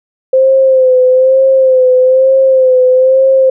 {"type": "tone with vibrato", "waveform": "sine", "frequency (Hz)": 520, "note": "C5", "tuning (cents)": -11, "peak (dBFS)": -4, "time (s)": [0.33, 3.5], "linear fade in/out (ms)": 5, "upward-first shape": "sine", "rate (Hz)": 1.1, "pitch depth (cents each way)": 42, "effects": []}